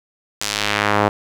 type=tone with band-pass filter sweep; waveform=sawtooth; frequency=103.83 Hz; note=G#2; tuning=in tune; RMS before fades=-19 dBFS; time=0.41-1.09 s; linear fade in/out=5 ms; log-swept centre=6800 to 760 Hz; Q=1; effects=7-bit